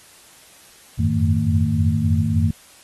sine tone cluster, 89 / 92.5 / 104.8 / 155 / 225.8 Hz, F2 / F#2 / G#2 / D#3 / A3, +33 / 0 / +16 / -6 / +45 cents, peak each -22 dBFS, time 0.99-2.51 s, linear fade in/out 5 ms, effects white hiss -48 dBFS RMS until 2.83 s + AAC 32 kbps

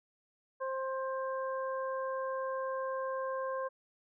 harmonic tone, 528 Hz, C5, 16 cents sharp, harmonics 1 / 2 / 3, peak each -35 / -38 / -46 dBFS, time 0.6-3.69 s, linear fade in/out 20 ms, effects none

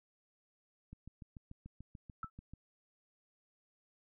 click train, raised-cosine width 5 ms, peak -37 dBFS, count 12, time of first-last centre 0.93-2.536 s, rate 6.85 Hz
sine tone with exponential decay, 1318.5 Hz, E6, in tune, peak -35 dBFS, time 2.23-2.3 s, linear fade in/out 2 ms, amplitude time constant 15 ms
effects none

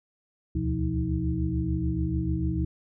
sine tone cluster, 71.2 / 78 / 123.8 / 173.1 / 318.3 Hz, C#2 / D#2 / B2 / F3 / D#4, +47 / +5 / +5 / -15 / +39 cents, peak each -31 dBFS, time 0.55-2.65 s, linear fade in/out 5 ms, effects none

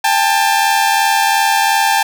sawtooth tone pair together, 800 / 882.8 Hz, G5 / A5, +35 / +5 cents, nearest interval major second, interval 170 cents, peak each -10 dBFS, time 0.04-2.03 s, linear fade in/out 5 ms, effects none

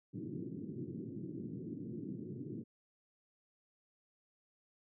white band-pass noise, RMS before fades -44 dBFS, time 0.13-2.64 s, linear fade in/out 20 ms, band 110 to 360 Hz, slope 48 dB/octave, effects none

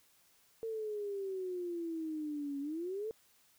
sine exponential two-way sweep, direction down then up, 453.8 to 277.2 to 453.8 Hz, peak -36 dBFS, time 0.63-3.11 s, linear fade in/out 0 ms, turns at 2.6 s, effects white hiss -68 dBFS RMS until 3.58 s

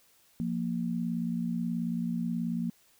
sine tone pair together, 174.61 / 233.1 Hz, F3 / A#3, 0 / 0 cents, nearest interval perfect fourth, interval 500 cents, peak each -32 / -31 dBFS, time 0.4-2.7 s, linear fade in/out 0 ms, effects white hiss -64 dBFS RMS until 2.99 s

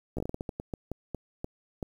slowing click train, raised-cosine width 2 ms, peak -20 dBFS, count 15, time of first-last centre 0.17-1.828 s, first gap 14 ms, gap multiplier 1.29, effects 9-bit

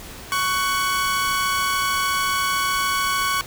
sawtooth tone pair together, 1115.1 / 1498 Hz, C#6 / F#6, +10 / +21 cents, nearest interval perfect fourth, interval 511 cents, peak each -17 / -22 dBFS, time 0.32-3.41 s, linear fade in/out 0 ms, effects pink hiss -38 dBFS RMS until 3.46 s

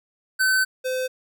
square tone pair in turn, 1526 / 513.5 Hz, G6 / C5, -47 / -33 cents, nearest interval octave + perfect fifth, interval 1886 cents, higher first, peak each -18 / -24 dBFS, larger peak first, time 0.39-0.65 / 0.84-1.08 s, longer first, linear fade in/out 20 ms, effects none

